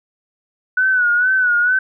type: tone with vibrato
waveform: sine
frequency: 1480 Hz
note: F#6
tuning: in tune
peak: -12 dBFS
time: 0.77-1.79 s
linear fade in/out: 5 ms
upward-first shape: sine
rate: 2.2 Hz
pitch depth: 68 cents each way
effects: none